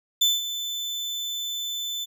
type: tone with ADSR envelope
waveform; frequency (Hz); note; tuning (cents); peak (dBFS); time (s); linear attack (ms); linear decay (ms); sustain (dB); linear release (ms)
35% pulse; 3520; A7; 0; -14; 0.21-2.06; 9; 190; -12; 27
effects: none